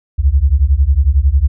sine beating tone pair, 64 / 75 Hz, C2 / D2, -38 / +37 cents, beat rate 11 Hz, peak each -11 dBFS, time 0.18-1.48 s, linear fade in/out 20 ms, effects none

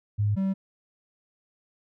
sine / triangle tone pair in turn, 103.83 / 192.75 Hz, G#2 / G3, 0 / -29 cents, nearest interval major seventh, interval 1071 cents, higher second, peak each -21 dBFS, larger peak neither, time 0.18-0.36 / 0.36-0.54 s, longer neither, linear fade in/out 20 ms, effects none

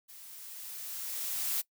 blue noise with level ramp, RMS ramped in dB -51 to -31 dBFS, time 0.08-1.62 s, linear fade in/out 20 ms, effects noise-tail reverb RT60 0.1 s tail -21 dB re dry

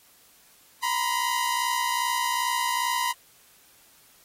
sawtooth tone pair together, 951 / 1013.5 Hz, A#5 / B5, +34 / +45 cents, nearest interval minor second, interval 111 cents, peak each -23 dBFS, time 0.82-3.13 s, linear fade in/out 20 ms, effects white hiss -57 dBFS RMS until 4.24 s + AAC 48 kbps

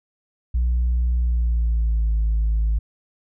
sine tone with pitch glide, 60.4 to 54.12 Hz, B1 to A1, -38 to -28 cents, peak -15 dBFS, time 0.54-2.79 s, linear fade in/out 10 ms, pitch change -190 cents, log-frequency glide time 1.17-2.15 s, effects tanh soft clip ceiling -15 dBFS

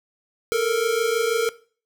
square tone pair together, 440 / 466.2 Hz, A4 / A#4, 0 / 0 cents, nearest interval minor second, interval 100 cents, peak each -24 / -22 dBFS, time 0.52-1.49 s, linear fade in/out 0 ms, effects noise-tail reverb RT60 0.4 s tail -18 dB re dry

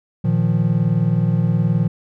triangle chord, Bb suspended fourth, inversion none, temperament equal, 116.54 / 155.56 / 174.61 Hz, Bb2 / Eb3 / F3, 0 / 0 / 0 cents, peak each -17 dBFS, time 0.24-1.88 s, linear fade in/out 10 ms, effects none

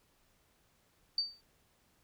sine tone with exponential decay, 4607 Hz, D8, 34 cents flat, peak -26 dBFS, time 1.18-1.41 s, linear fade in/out 2 ms, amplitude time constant 48 ms, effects pink hiss -71 dBFS RMS until 2.03 s

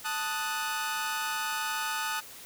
sawtooth chord, D# diminished, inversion second, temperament equal, 880 / 1244.5 / 1480 Hz, A5 / D#6 / F#6, 0 / 0 / 0 cents, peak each -31 dBFS, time 0.04-2.21 s, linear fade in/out 20 ms, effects white hiss -47 dBFS RMS until 2.45 s

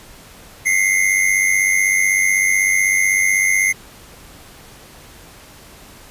square tone pair together, 2046 / 2142 Hz, C7 / C7, -39 / +40 cents, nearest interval minor second, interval 79 cents, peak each -17 dBFS, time 0.65-3.73 s, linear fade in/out 20 ms, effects pink hiss -42 dBFS RMS until 6.1 s + resampled to 32000 Hz

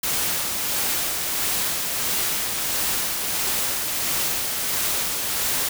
white noise with tremolo, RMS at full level -23 dBFS, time 0.03-5.69 s, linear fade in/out 5 ms, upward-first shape sine, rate 1.5 Hz, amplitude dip 30%, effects none

